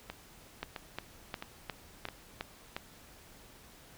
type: two click trains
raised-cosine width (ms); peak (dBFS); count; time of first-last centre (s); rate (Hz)
0.3; -23 / -20; 4 / 7; 0.1-2.087 / 0.63-2.765; 1.51 / 2.81
effects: pink hiss -56 dBFS RMS until 3.97 s